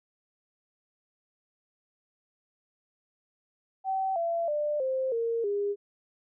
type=tone with pitch steps; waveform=sine; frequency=767 / 675.5 / 594.9 / 523.9 / 461.4 / 406.3 Hz; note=G5 / E5 / D5 / C5 / A#4 / G#4; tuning=-38 / +42 / +22 / +2 / -18 / -38 cents; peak=-26 dBFS; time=3.84-5.76 s; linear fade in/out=50 ms; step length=320 ms; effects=none